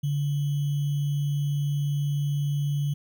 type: tone with sample-and-hold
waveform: sine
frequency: 143.9 Hz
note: D3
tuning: 35 cents flat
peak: -23 dBFS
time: 0.03-2.94 s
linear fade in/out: 10 ms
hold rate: 3150 Hz
effects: none